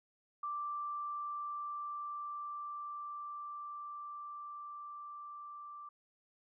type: tone with level ramp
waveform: sine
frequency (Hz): 1174.7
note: D6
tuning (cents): 0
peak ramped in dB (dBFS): -36 to -46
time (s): 0.43-5.89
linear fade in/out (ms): 5
effects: none